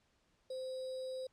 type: tone with sample-and-hold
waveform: sine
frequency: 518 Hz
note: C5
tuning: 17 cents flat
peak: -39 dBFS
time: 0.5-1.27 s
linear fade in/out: 5 ms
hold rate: 4410 Hz
effects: pink hiss -75 dBFS RMS until 1.32 s + low-pass 7000 Hz 12 dB/octave